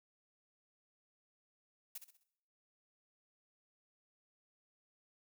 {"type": "noise with echo", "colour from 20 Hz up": "blue", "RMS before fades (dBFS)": -45, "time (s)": [1.95, 1.98], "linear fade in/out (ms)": 5, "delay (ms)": 64, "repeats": 4, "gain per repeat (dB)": -8, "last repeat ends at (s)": 2.236, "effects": ["noise-tail reverb RT60 0.7 s tail -18 dB re dry"]}